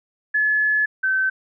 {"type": "tone pair in turn", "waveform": "sine", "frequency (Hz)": [1713, 1537.9], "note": ["A6", "G6"], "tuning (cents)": [-47, -34], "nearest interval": "major second", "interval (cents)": 187, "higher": "first", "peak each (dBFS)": [-16, -17], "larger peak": "first", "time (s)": [[0.34, 0.86], [1.03, 1.3]], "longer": "first", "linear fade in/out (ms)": 10, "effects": []}